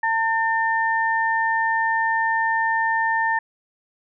sine tone pair together, 900 / 1800 Hz, A5 / A6, +39 / +39 cents, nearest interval octave, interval 1200 cents, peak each -21 dBFS, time 0.03-3.39 s, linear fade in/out 5 ms, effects none

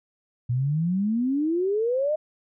sine exponential sweep, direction up, 117.9 to 629 Hz, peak -21 dBFS, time 0.49-2.16 s, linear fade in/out 10 ms, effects none

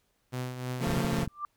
sawtooth tone with tremolo, 126.3 Hz, B2, 39 cents sharp, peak -27 dBFS, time 0.32-1.02 s, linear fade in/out 20 ms, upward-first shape triangle, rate 3.2 Hz, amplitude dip 60%
sawtooth chord, Db augmented, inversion none, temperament equal with one note detuned, 138.59 / 174.61 / 225.7 Hz, Db3 / F3 / A3, 0 / 0 / +44 cents, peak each -28 dBFS, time 0.79-1.27 s, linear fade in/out 50 ms
clicks, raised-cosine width 5 ms, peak -22 dBFS, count 9, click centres 0.873 / 0.904 / 0.935 / 0.974 / 1.048 / 1.132 / 1.186 / 1.232 / 1.276 s
sine tone with exponential growth, 1181 Hz, D6, 9 cents sharp, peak -28 dBFS, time 1.29-1.45 s, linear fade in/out 1 ms, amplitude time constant 34 ms
effects pink hiss -73 dBFS RMS until 1.56 s

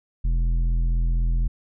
triangle tone with tanh clipping, 42 Hz, E1, 33 cents sharp, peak -20 dBFS, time 0.24-1.48 s, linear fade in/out 10 ms, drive 13 dB, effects none

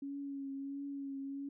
sine tone with vibrato, 277.2 Hz, C#4, in tune, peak -39 dBFS, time 0.02-1.49 s, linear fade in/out 5 ms, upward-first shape triangle, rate 1.5 Hz, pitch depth 31 cents each way, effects none

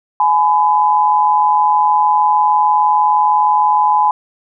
sine tone pair together, 843.4 / 1003 Hz, G#5 / B5, +26 / +26 cents, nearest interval minor third, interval 300 cents, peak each -12 dBFS, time 0.2-4.11 s, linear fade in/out 2 ms, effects none

